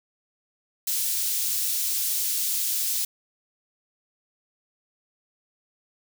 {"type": "high-pass noise", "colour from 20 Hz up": "white", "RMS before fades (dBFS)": -26, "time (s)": [0.87, 3.05], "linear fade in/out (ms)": 5, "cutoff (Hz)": 4400, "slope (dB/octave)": 12, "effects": []}